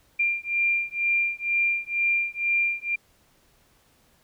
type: beating tone pair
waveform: sine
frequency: 2385 / 2387.1 Hz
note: D7 / D7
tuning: +26 / +28 cents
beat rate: 2.1 Hz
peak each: -25 dBFS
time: 0.19-2.96 s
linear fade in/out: 10 ms
effects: pink hiss -62 dBFS RMS until 4.23 s